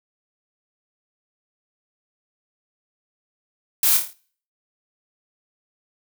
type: noise with echo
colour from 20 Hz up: blue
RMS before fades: -18 dBFS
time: 3.83-3.97 s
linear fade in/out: 2 ms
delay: 27 ms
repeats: 6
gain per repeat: -5 dB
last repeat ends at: 4.132 s
effects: noise-tail reverb RT60 0.5 s tail -23 dB re dry